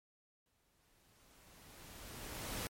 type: noise with exponential growth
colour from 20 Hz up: pink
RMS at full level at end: -40 dBFS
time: 0.46-2.67 s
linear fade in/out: 1 ms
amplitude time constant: 480 ms
effects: MP3 64 kbps